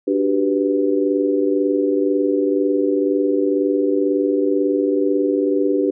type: chord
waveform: sine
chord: G major seventh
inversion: second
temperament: equal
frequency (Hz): 293.7 / 370 / 392 / 493.9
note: D4 / F#4 / G4 / B4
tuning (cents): 0 / 0 / 0 / 0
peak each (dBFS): -19 / -25 / -19 / -22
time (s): 0.07-5.91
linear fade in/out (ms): 10
effects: none